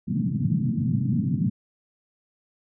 white band-pass noise, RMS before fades -24 dBFS, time 0.07-1.5 s, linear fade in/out 10 ms, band 110 to 240 Hz, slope 48 dB/octave, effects none

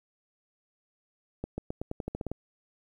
accelerating click train, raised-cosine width 2 ms, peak -20 dBFS, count 11, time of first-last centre 1.44-2.316 s, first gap 140 ms, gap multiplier 0.89, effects 10-bit

